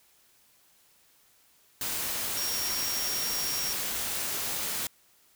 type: tone in noise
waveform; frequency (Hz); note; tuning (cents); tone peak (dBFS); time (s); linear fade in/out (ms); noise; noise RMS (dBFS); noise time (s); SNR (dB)
sine; 5588; F8; 0; -32; 2.37-3.73; 2; white; -32; 1.81-4.87; -3
effects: white hiss -63 dBFS RMS until 5.35 s